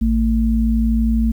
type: tone pair together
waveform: sine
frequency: 56.26 / 224.9 Hz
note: A1 / A3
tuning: +39 / +38 cents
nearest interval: 2 octaves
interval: 2399 cents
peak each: -16 dBFS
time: 0.01-1.32 s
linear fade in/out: 10 ms
effects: 8-bit